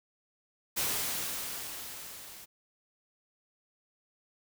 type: noise with level ramp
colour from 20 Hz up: white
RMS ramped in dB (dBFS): -30 to -49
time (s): 0.76-2.46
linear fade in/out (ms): 20
effects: none